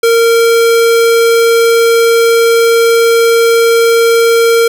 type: tone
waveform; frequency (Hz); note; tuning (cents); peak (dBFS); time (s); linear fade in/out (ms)
square; 461.6; A#4; -17; -6; 0.03-4.68; 5
effects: none